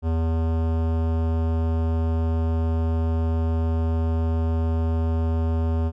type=tone with hard clipping; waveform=sine; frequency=81.5 Hz; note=E2; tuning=19 cents flat; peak=-22 dBFS; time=0.02-5.92 s; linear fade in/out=50 ms; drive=18 dB; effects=none